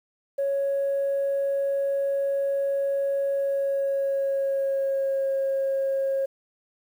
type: tone with pitch glide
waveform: sine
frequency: 554.4 to 542.1 Hz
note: C#5 to C#5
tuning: 0 to -39 cents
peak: -21 dBFS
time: 0.38-6.26 s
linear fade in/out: 10 ms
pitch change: -39 cents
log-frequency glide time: 3.34-5.3 s
effects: tanh soft clip ceiling -19 dBFS + 9-bit